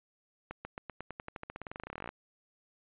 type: accelerating click train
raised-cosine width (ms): 0.5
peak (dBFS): -25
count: 29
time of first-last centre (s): 0.51-2.091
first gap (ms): 140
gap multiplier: 0.92
effects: resampled to 8000 Hz